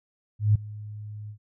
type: tone with ADSR envelope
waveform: sine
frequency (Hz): 105.4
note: G#2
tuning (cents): +26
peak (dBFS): -14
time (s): 0.39-1.38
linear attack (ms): 160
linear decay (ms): 8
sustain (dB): -21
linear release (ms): 84
effects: none